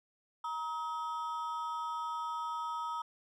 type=ring-modulated tone; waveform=triangle; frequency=1108.7 Hz; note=C#6; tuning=in tune; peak=-30 dBFS; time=0.44-3.02 s; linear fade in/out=5 ms; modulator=165 Hz; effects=none